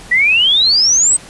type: exponential sweep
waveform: sine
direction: up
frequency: 1912 to 8372 Hz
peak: -8 dBFS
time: 0.11-1.17 s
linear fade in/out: 10 ms
effects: pink hiss -36 dBFS RMS until 1.29 s + resampled to 24000 Hz